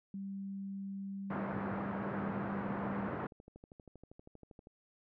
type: tone with pitch glide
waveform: sine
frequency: 196 to 199.43 Hz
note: G3 to G3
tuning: 0 to +30 cents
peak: -39 dBFS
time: 0.14-3.08 s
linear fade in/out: 2 ms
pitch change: +30 cents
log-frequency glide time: 1.04-2.68 s
type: band-pass noise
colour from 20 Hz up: pink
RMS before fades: -40 dBFS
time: 1.3-3.27 s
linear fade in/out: 5 ms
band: 110 to 1600 Hz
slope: 24 dB/octave
type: click train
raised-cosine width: 2 ms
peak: -40 dBFS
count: 31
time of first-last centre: 2.29-4.671 s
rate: 12.6 Hz
effects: none